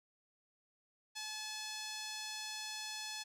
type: tone with band-pass filter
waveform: sawtooth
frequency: 860 Hz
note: A5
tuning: 40 cents flat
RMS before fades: -44 dBFS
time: 1.15-3.24 s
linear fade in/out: 20 ms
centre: 5100 Hz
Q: 1.3
effects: none